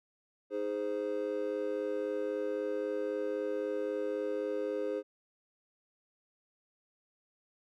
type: chord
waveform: triangle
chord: Ab major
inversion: second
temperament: just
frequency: 311.5 / 415.3 / 519.1 Hz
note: Eb4 / Ab4 / C5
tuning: +2 / 0 / -14 cents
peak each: -37 / -33 / -33 dBFS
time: 0.5-5.03 s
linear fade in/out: 50 ms
effects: tanh soft clip ceiling -22 dBFS